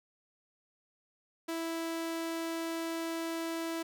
sawtooth tone, 329.6 Hz, E4, in tune, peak -30 dBFS, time 1.48-3.83 s, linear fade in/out 10 ms, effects none

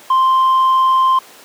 sine tone with tanh clipping, 1046.5 Hz, C6, in tune, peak -10 dBFS, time 0.1-1.19 s, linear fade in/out 5 ms, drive 2 dB, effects pink hiss -40 dBFS RMS until 1.44 s + high-pass 400 Hz 12 dB/octave

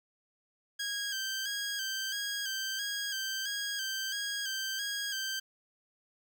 15% pulse tone with vibrato, 1600 Hz, G6, 35 cents sharp, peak -27 dBFS, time 0.79-5.4 s, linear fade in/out 10 ms, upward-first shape square, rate 1.5 Hz, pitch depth 44 cents each way, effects none

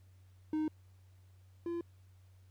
triangle tone pair in turn, 309.6 / 341.5 Hz, D#4 / F4, -9 / -39 cents, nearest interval major second, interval 170 cents, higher second, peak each -29 / -33 dBFS, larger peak first, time 0.53-0.68 / 1.66-1.81 s, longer neither, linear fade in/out 2 ms, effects added 93 Hz sine -58 dBFS peak until 2.5 s + pink hiss -74 dBFS RMS until 2.5 s

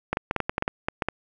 clicks, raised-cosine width 0.5 ms, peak -9 dBFS, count 12, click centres 0.13 / 0.171 / 0.311 / 0.363 / 0.403 / 0.495 / 0.581 / 0.624 / 0.679 / 0.885 / 1.022 / 1.086 s, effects none

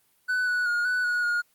triangle tone with pitch steps, 1497 / 1475 / 1431 / 1488 / 1455 / 1432 Hz, F#6 / F#6 / F6 / F#6 / F#6 / F6, +20 / -6 / +42 / +9 / -29 / +43 cents, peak -21 dBFS, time 0.28-1.42 s, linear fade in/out 20 ms, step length 190 ms, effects white hiss -66 dBFS RMS until 1.54 s + Opus 32 kbps

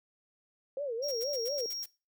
sine tone with vibrato, 513 Hz, C5, 34 cents flat, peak -32 dBFS, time 0.77-1.66 s, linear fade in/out 2 ms, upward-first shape sine, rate 4.2 Hz, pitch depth 230 cents each way
triangle tone, 5588 Hz, F8, in tune, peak -34 dBFS, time 1.02-1.85 s, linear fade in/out 20 ms
blue noise bursts, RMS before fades -44 dBFS, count 7, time 1.08-1.86 s, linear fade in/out 5 ms, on 36 ms, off 88 ms
effects noise-tail reverb RT60 0.3 s tail -22 dB re dry

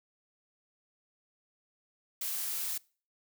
blue noise, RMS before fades -35 dBFS, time 2.21-2.78 s, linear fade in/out 5 ms, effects noise-tail reverb RT60 0.4 s tail -24 dB re dry

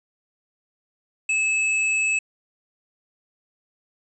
square tone, 2601 Hz, E7, 24 cents flat, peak -20 dBFS, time 1.29-2.19 s, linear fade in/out 5 ms, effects resampled to 24000 Hz + 9-bit

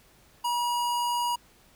square tone, 961 Hz, B5, 48 cents flat, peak -26 dBFS, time 0.44-1.36 s, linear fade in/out 10 ms, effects pink hiss -59 dBFS RMS until 1.75 s

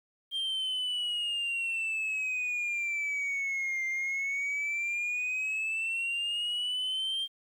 sine exponential two-way sweep, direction down then up, 3193 to 2095 to 3193 Hz, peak -27 dBFS, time 0.31-7.28 s, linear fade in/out 50 ms, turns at 3.86 s, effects tanh soft clip ceiling -28 dBFS + 10-bit

